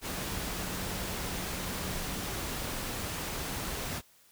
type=tone in noise; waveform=sine; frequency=185 Hz; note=F#3; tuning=in tune; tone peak=-44 dBFS; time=0.04-2.3 s; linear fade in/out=50 ms; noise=pink; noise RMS=-36 dBFS; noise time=0.01-4.02 s; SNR=-11 dB; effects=white hiss -62 dBFS RMS until 4.31 s